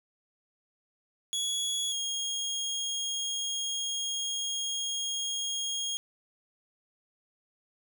25% pulse tone pair in turn, 3361 / 3267 Hz, G#7 / G#7, +20 / -29 cents, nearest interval unison, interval 49 cents, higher first, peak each -25 / -27 dBFS, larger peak first, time 1.33-1.92 / 1.92-5.97 s, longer second, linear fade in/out 0 ms, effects none

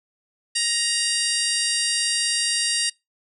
harmonic tone, 939 Hz, A#5, 12 cents sharp, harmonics 2 / 3 / 4 / 5 / 6 / 7 / 8 / 9 / 10, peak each -31 / -28 / -31 / -25 / -30 / -37 / -32 / -29 / -29 dBFS, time 0.55-2.9 s, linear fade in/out 10 ms, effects noise-tail reverb RT60 0.2 s tail -24 dB re dry

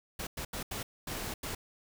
pink noise bursts at uneven times, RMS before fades -38 dBFS, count 6, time 0.19-0.27 / 0.37-0.45 / 0.53-0.63 / 0.71-0.83 / 1.07-1.34 / 1.43-1.55 s, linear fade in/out 5 ms, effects none

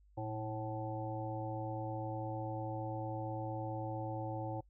harmonic tone with a mistuned harmonic, 108.7 Hz, A2, 21 cents flat, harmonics 1 / 3 / 5 / 7 / 8, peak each -41 / -44 / -44 / -45 / -47 dBFS, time 0.17-4.61 s, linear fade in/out 10 ms, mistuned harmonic 1, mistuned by +89 cents, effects noise-tail reverb RT60 0.1 s tail -26 dB re dry + added 50 Hz sine -62 dBFS peak until 4.69 s

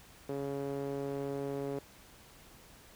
sawtooth tone with band-pass filter, 139.5 Hz, C#3, 11 cents sharp, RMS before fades -37 dBFS, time 0.29-1.79 s, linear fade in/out 0 ms, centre 430 Hz, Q 2.1, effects pink hiss -57 dBFS RMS until 2.95 s

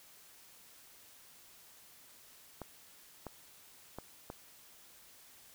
clicks, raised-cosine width 1 ms, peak -28 dBFS, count 4, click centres 2.617 / 3.267 / 3.986 / 4.301 s, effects white hiss -59 dBFS RMS until 5.54 s

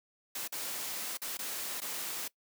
white noise with dropouts, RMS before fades -38 dBFS, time 0.35-2.28 s, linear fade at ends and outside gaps 5 ms, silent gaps 0.477-0.522 / 1.173-1.217 / 1.372-1.389 / 1.804-1.816 s, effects noise-tail reverb RT60 0.1 s tail -21 dB re dry + high-pass 200 Hz 12 dB/octave

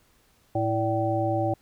harmonic tone with a mistuned harmonic, 110 Hz, A2, in tune, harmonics 1 / 3 / 5 / 7, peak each -28 / -28 / -28 / -28 dBFS, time 0.55-1.54 s, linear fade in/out 5 ms, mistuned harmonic 5, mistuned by +90 cents, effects pink hiss -63 dBFS RMS until 1.61 s

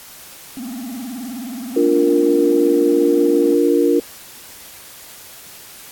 triangle tone with vibrato, 246.9 Hz, B3, in tune, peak -24 dBFS, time 0.57-3.55 s, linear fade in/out 0 ms, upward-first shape sine, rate 19 Hz, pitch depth 180 cents each way
sine chord, Bb major, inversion first, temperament equal with one note detuned, 292.1 / 349.2 / 466.2 Hz, D4 / F4 / Bb4, -9 / 0 / 0 cents, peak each -16 dBFS, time 1.76-4 s, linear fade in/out 5 ms
effects white hiss -39 dBFS RMS until 5.91 s + AAC 64 kbps

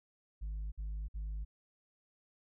sine tone bursts, 51.91 Hz, G#1, in tune, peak -34 dBFS, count 3, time 0.41-1.45 s, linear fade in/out 20 ms, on 310 ms, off 55 ms, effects tanh soft clip ceiling -36 dBFS

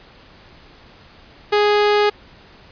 sawtooth tone, 415.3 Hz, G#4, in tune, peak -9 dBFS, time 1.52-2.1 s, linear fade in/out 10 ms, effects pink hiss -46 dBFS RMS until 2.71 s + resampled to 11025 Hz

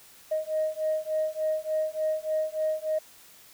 sine beating tone pair, 622.3 / 625.7 Hz, D#5 / D#5, 0 / +10 cents, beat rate 3.4 Hz, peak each -28 dBFS, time 0.31-2.99 s, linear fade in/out 10 ms, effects tanh soft clip ceiling -19 dBFS + white hiss -53 dBFS RMS until 3.53 s

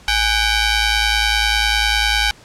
10% pulse ring-modulated tone, 775 Hz, G5, 20 cents flat, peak -3 dBFS, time 0.08-2.31 s, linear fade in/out 0 ms, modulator 720 Hz, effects pink hiss -45 dBFS RMS until 2.44 s + low-pass 8000 Hz 12 dB/octave

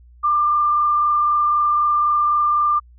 sine tone with frequency modulation, 1191 Hz, D6, 24 cents sharp, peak -14 dBFS, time 0.23-2.8 s, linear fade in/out 20 ms, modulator 23.9 Hz, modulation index 0.51, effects added 60 Hz sine -44 dBFS peak until 2.98 s

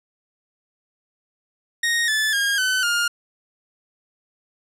sawtooth tone with pitch steps, 1864.7 / 1739.8 / 1623.3 / 1514.6 / 1413.2 Hz, A#6 / A6 / G#6 / F#6 / F6, 0 / -20 / -40 / +40 / +20 cents, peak -15 dBFS, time 1.83-3.08 s, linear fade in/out 5 ms, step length 250 ms, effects low-pass 11000 Hz 12 dB/octave

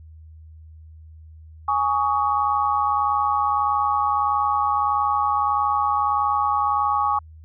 sine chord, Ab suspended fourth, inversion none, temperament equal with one note detuned, 830.6 / 1122.9 / 1244.5 Hz, Ab5 / Db6 / Eb6, 0 / +22 / 0 cents, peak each -22 / -21 / -26 dBFS, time 1.68-7.19 s, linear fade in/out 5 ms, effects added 79 Hz sine -41 dBFS peak until 7.44 s

